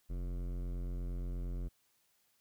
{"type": "tone with hard clipping", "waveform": "sine", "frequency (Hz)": 44.28, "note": "F1", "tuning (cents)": 25, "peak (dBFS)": -38, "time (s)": [0.09, 1.69], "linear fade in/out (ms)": 20, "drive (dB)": 16, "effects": ["white hiss -74 dBFS RMS until 2.4 s"]}